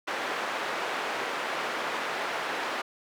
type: band-pass noise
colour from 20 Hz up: white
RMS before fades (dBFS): -32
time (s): 0.07-2.82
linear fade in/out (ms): 10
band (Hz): 380 to 1700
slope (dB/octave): 12
effects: none